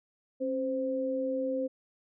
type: tone pair together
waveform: sine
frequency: 269.6 / 520 Hz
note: C#4 / C5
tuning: -48 / -11 cents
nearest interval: major seventh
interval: 1137 cents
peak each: -33 / -30 dBFS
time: 0.4-1.68 s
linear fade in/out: 20 ms
effects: none